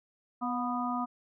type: harmonic tone with a mistuned harmonic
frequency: 246.9 Hz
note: B3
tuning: in tune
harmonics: 1 / 3 / 4 / 5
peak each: -33 / -36 / -37 / -35 dBFS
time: 0.41-1.06 s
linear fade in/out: 20 ms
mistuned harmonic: 3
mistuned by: -41 cents
effects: none